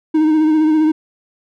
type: tone with vibrato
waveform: triangle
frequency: 311 Hz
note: D#4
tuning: 1 cent flat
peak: -8 dBFS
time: 0.14-0.92 s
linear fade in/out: 10 ms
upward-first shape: sine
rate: 15 Hz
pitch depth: 33 cents each way
effects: none